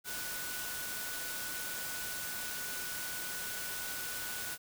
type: tone in noise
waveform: sine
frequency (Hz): 1479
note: F#6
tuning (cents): -1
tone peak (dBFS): -44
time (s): 0.04-4.58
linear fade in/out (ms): 50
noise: white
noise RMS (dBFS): -40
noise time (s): 0.04-4.58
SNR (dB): -7
effects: none